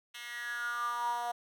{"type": "tone with high-pass filter sweep", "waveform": "10% pulse", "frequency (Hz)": 239.2, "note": "A#3", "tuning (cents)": 45, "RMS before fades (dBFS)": -36, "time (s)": [0.14, 1.32], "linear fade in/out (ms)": 10, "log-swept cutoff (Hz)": [2400, 750], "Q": 8.5, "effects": []}